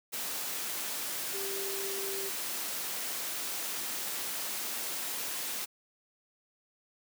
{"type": "tone in noise", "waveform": "sine", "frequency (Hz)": 392, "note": "G4", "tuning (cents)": 0, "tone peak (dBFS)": -38, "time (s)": [1.33, 2.3], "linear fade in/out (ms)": 20, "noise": "white", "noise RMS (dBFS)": -36, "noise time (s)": [0.12, 5.66], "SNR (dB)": -5, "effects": ["high-pass 200 Hz 12 dB/octave"]}